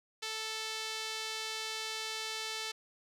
sawtooth tone with band-pass filter, 440 Hz, A4, in tune, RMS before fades -39 dBFS, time 0.22-2.72 s, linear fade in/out 10 ms, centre 4200 Hz, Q 1.2, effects none

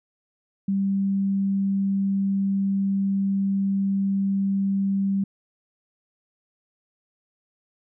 sine tone, 196 Hz, G3, in tune, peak -20 dBFS, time 0.68-5.24 s, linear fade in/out 5 ms, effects none

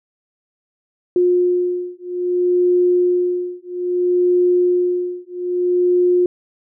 sine beating tone pair, 357.1 / 357.71 Hz, F4 / F4, +39 / +42 cents, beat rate 0.61 Hz, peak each -17 dBFS, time 1.16-6.26 s, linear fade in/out 2 ms, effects none

